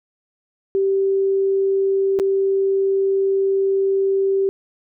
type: tone with dropouts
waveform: sine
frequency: 389.3 Hz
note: G4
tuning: 12 cents flat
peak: -15 dBFS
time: 0.75-4.49 s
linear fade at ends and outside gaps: 0 ms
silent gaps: 2.19-2.198 s
effects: none